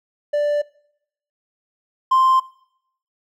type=tone pair in turn; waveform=triangle; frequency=587.3 / 1046.4 Hz; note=D5 / C6; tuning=0 / 0 cents; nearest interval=minor seventh; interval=1000 cents; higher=second; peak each=-14 / -9 dBFS; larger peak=second; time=0.33-0.62 / 2.11-2.4 s; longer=neither; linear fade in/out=10 ms; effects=noise-tail reverb RT60 0.7 s tail -22 dB re dry + tanh soft clip ceiling -7 dBFS